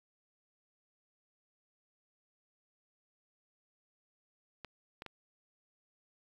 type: clicks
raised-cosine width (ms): 0.3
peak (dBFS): -28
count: 3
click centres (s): 4.647 / 5.021 / 5.063
effects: 9-bit